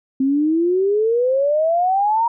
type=exponential sweep; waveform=sine; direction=up; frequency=261.6 to 948 Hz; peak=-14 dBFS; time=0.2-2.28 s; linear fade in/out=5 ms; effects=none